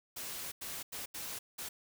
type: noise bursts at uneven times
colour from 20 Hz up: white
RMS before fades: -42 dBFS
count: 5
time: 0.16-0.52 / 0.61-0.83 / 0.92-1.06 / 1.14-1.39 / 1.58-1.69 s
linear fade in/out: 10 ms
effects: none